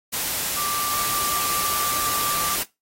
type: tone in noise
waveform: sine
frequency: 1174.7 Hz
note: D6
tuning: in tune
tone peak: -26 dBFS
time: 0.56-2.56 s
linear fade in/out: 20 ms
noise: white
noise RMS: -25 dBFS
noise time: 0.12-2.64 s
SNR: -4 dB
effects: noise-tail reverb RT60 0.2 s tail -19 dB re dry + AAC 48 kbps